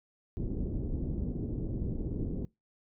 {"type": "low-pass noise", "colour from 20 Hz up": "pink", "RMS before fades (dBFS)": -34, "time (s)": [0.37, 2.45], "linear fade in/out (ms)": 0, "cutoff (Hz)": 370, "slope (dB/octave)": 24, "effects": ["noise-tail reverb RT60 0.2 s tail -23 dB re dry"]}